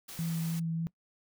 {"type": "noise", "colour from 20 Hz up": "white", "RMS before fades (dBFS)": -45, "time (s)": [0.08, 0.6], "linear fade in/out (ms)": 10}
{"type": "tone with vibrato", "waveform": "sine", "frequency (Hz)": 164.81, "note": "E3", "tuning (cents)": 0, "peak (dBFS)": -30, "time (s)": [0.19, 0.87], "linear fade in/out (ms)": 0, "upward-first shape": "sine", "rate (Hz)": 3.3, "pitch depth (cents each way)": 12}
{"effects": ["noise-tail reverb RT60 0.1 s tail -21 dB re dry"]}